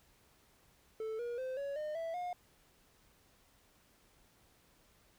triangle tone with pitch steps, 440 / 477.1 / 517.2 / 560.8 / 608 / 659.3 / 714.8 Hz, A4 / A#4 / C5 / C#5 / D#5 / E5 / F5, 0 / +40 / -20 / +20 / -40 / 0 / +40 cents, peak -35 dBFS, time 1-2.33 s, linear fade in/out 2 ms, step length 190 ms, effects pink hiss -68 dBFS RMS until 5.18 s

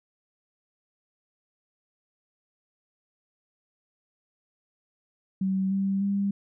sine tone with pitch steps, 190.9 / 195.02 / 199.24 Hz, G3 / G3 / G3, -46 / -9 / +28 cents, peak -23 dBFS, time 5.41-6.31 s, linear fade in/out 5 ms, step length 300 ms, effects none

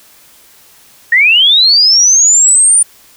sine linear sweep, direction up, 1825 to 9290 Hz, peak -4 dBFS, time 1.12-2.83 s, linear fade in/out 5 ms, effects white hiss -43 dBFS RMS until 3.16 s

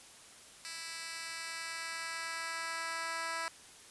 10% pulse tone with high-pass filter sweep, 329.1 Hz, E4, 3 cents flat, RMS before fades -40 dBFS, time 0.65-3.48 s, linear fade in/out 0 ms, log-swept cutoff 3100 to 980 Hz, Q 0.87, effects white hiss -55 dBFS RMS until 3.9 s + resampled to 24000 Hz

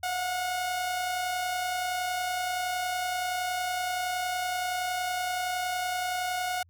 sawtooth tone pair together, 698.5 / 729.2 Hz, F5 / F#5, 0 / -25 cents, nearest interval minor second, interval 75 cents, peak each -36 / -25 dBFS, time 0.03-6.63 s, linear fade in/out 5 ms, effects added 86 Hz sine -57 dBFS peak until 6.69 s

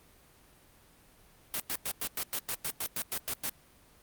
white noise bursts, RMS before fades -33 dBFS, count 13, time 1.54-3.494 s, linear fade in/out 0 ms, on 58 ms, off 100 ms, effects pink hiss -60 dBFS RMS until 4.02 s + Opus 32 kbps

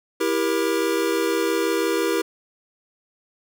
square chord, E diminished, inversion none, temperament just, 329.6 / 395.6 / 474.7 Hz, E4 / G4 / Bb4, 0 / +16 / +31 cents, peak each -25 dBFS, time 0.2-2.22 s, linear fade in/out 10 ms, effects none

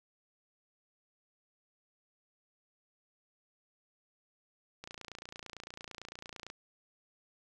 click train, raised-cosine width 0.2 ms, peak -27 dBFS, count 49, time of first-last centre 4.84-6.501 s, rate 28.9 Hz, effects none

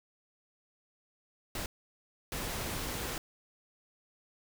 pink noise bursts at uneven times, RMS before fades -37 dBFS, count 2, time 1.55-1.66 / 2.32-3.18 s, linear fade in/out 2 ms, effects none

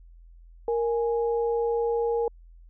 sine tone pair together, 466.2 / 830.7 Hz, A#4 / G#5, 0 / 0 cents, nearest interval minor seventh, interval 1000 cents, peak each -23 / -32 dBFS, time 0.68-2.28 s, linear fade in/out 2 ms, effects added 42 Hz sine -47 dBFS peak until 2.69 s

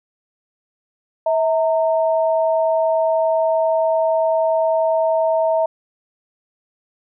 sine tone pair together, 647 / 916.8 Hz, E5 / A#5, -32 / -29 cents, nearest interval tritone, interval 603 cents, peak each -15 / -22 dBFS, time 1.26-5.66 s, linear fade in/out 5 ms, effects none

